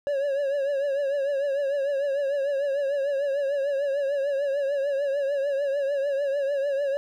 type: tone with vibrato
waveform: triangle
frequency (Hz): 559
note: C#5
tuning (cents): +14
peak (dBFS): -21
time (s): 0.07-6.97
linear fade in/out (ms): 0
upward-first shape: triangle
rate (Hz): 6.7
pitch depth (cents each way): 82
effects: none